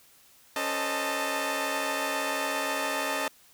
15% pulse tone cluster, 276.6 / 439.8 / 517 / 619 / 887 Hz, C#4 / A4 / C5 / D#5 / A5, -4 / -1 / -21 / -9 / +14 cents, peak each -29 / -32 / -32 / -25 / -27 dBFS, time 0.56-3.28 s, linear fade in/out 2 ms, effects white hiss -58 dBFS RMS until 3.53 s

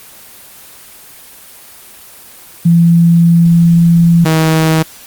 sine / sawtooth tone pair in turn, 169.1 / 159.41 Hz, E3 / D#3, +44 / +42 cents, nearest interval minor second, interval 102 cents, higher first, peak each -4 dBFS, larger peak neither, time 2.65-4.25 / 4.25-4.83 s, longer first, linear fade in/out 10 ms, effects white hiss -36 dBFS RMS until 5.06 s + Opus 24 kbps

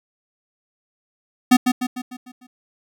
square tone with echo, 250.6 Hz, B3, 25 cents sharp, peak -9 dBFS, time 1.51-1.57 s, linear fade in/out 10 ms, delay 150 ms, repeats 6, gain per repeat -6 dB, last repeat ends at 2.47 s, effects none

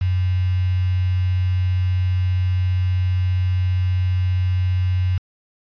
sine tone with quantisation, 91.5 Hz, F#2, 19 cents flat, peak -16 dBFS, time 0.01-5.18 s, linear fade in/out 5 ms, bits 6, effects resampled to 11025 Hz

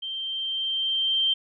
sine tone with level ramp, 3142 Hz, G7, 3 cents sharp, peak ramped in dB -30 to -19 dBFS, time 0.02-1.34 s, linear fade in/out 10 ms, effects none

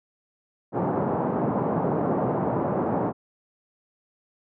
pink band-pass noise, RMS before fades -25 dBFS, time 0.72-3.13 s, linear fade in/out 50 ms, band 140 to 980 Hz, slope 24 dB/octave, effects none

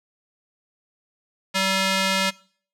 square tone with band-pass filter, 191.8 Hz, G3, 37 cents flat, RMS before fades -22 dBFS, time 1.54-2.31 s, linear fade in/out 20 ms, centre 3400 Hz, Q 0.67, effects noise-tail reverb RT60 0.5 s tail -22 dB re dry

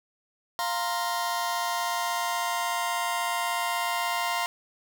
sawtooth chord, F suspended fourth, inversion none, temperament just, 698.5 / 931.3 / 1047.7 Hz, F5 / Bb5 / C6, 0 / -2 / +2 cents, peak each -27 dBFS, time 0.59-4.46 s, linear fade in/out 0 ms, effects none

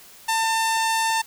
sawtooth tone with low-pass filter, 897 Hz, A5, 33 cents sharp, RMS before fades -22 dBFS, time 0.28-1.22 s, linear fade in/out 10 ms, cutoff 9900 Hz, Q 1.4, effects white hiss -47 dBFS RMS until 1.26 s

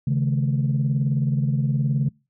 sine tone cluster, 137.1 / 156.1 / 215.3 Hz, C#3 / D#3 / A3, -19 / +6 / -37 cents, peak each -19 / -25 / -26 dBFS, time 0.07-2.09 s, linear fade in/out 5 ms, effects noise-tail reverb RT60 0.3 s tail -25 dB re dry + tanh soft clip ceiling -12 dBFS

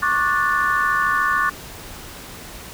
sine chord, D major seventh, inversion third, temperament just, 1101.2 / 1174.7 / 1468.3 / 1762 Hz, C#6 / D6 / F#6 / A6, -12 / 0 / -14 / +2 cents, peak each -22 dBFS, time 0.02-1.5 s, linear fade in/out 10 ms, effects pink hiss -37 dBFS RMS until 2.73 s

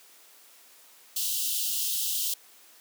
white high-pass noise, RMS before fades -29 dBFS, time 1.16-2.34 s, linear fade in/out 5 ms, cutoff 2800 Hz, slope 96 dB/octave, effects white hiss -55 dBFS RMS until 2.8 s + high-pass 300 Hz 12 dB/octave

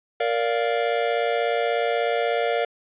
square chord, Bb major, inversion none, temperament just, 466.2 / 582.7 / 699.2 Hz, Bb4 / D5 / F5, 0 / -14 / +2 cents, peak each -25 / -27 / -26 dBFS, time 0.2-2.65 s, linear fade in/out 5 ms, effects resampled to 8000 Hz + 9-bit

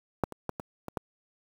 clicks, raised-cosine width 1 ms, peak -10 / -26 / -16 / -21 / -22 / -16 dBFS, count 6, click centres 0.237 / 0.323 / 0.493 / 0.598 / 0.883 / 0.972 s, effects high-pass 60 Hz 12 dB/octave + 7-bit

